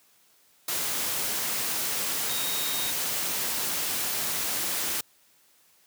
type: tone in noise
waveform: sine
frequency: 3745 Hz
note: A#7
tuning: 7 cents sharp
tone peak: -34 dBFS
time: 2.29-2.91 s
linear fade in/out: 5 ms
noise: white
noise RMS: -29 dBFS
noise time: 0.68-5.01 s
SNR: -8 dB
effects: white hiss -62 dBFS RMS until 5.86 s + high-pass 100 Hz 12 dB/octave